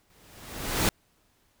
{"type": "noise with exponential growth", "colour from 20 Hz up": "pink", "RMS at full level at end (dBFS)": -22, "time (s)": [0.1, 0.89], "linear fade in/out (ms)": 1, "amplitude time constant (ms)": 170, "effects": ["pink hiss -67 dBFS RMS until 1.6 s"]}